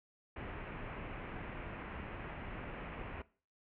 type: low-pass noise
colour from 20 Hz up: pink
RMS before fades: -45 dBFS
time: 0.36-3.22 s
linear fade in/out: 5 ms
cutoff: 2700 Hz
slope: 48 dB/octave
effects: noise-tail reverb RT60 0.4 s tail -20 dB re dry